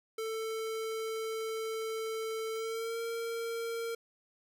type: tone with pitch glide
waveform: square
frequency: 443.9 to 460.6 Hz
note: A4 to A#4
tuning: +15 to -21 cents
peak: -35 dBFS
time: 0.18-3.95 s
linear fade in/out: 5 ms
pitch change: +64 cents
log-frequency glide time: 2.52-3 s
effects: none